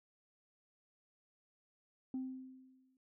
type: tone with exponential decay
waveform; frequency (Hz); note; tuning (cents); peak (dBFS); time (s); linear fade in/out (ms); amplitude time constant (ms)
sine; 260; C4; -11; -34; 2.14-2.97; 2; 180
effects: tanh soft clip ceiling -34 dBFS